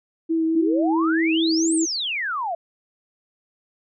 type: tone with vibrato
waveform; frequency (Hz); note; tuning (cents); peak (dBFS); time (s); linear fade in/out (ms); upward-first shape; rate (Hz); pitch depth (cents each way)
sine; 324.4; E4; -28; -18; 0.29-1.86; 20; triangle; 4.6; 20
type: exponential two-way sweep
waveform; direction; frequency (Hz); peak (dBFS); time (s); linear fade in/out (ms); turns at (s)
sine; up then down; 293.7 to 8870 to 645; -23; 0.55-2.55; 5; 1.75
effects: none